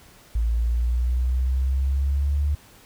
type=exponential sweep; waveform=sine; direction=up; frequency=55.9 to 73.42 Hz; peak=-19 dBFS; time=0.35-2.55 s; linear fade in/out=5 ms; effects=pink hiss -51 dBFS RMS until 2.85 s